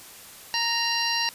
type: harmonic tone with a mistuned harmonic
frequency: 930 Hz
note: A#5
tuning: 4 cents flat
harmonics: 1 / 2 / 3 / 4 / 5 / 6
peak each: -30 / -30 / -30 / -30 / -30 / -30 dBFS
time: 0.54-1.29 s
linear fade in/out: 0 ms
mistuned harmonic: 4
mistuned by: +150 cents
effects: white hiss -45 dBFS RMS until 1.34 s + resampled to 32000 Hz